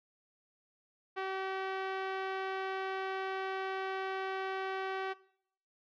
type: tone with low-pass filter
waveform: 5% pulse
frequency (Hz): 382.3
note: G4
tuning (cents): -43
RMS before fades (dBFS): -37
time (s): 1.16-5.14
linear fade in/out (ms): 20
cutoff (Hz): 1400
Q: 0.58
effects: noise-tail reverb RT60 0.7 s tail -21 dB re dry